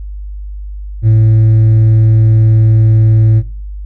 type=tone with hard clipping; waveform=triangle; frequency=110.2 Hz; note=A2; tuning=3 cents sharp; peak=-3 dBFS; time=1.02-3.43 s; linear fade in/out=50 ms; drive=1 dB; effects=noise-tail reverb RT60 0.5 s tail -23 dB re dry + added 50 Hz sine -21 dBFS peak until 3.85 s